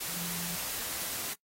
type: tone in noise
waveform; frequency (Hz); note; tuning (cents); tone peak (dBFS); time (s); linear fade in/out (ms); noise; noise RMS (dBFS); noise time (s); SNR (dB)
sine; 172.9; F3; -17; -42; 0.08-0.56; 10; white; -36; 0-1.34; -9
effects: noise-tail reverb RT60 0.1 s tail -20 dB re dry + AAC 48 kbps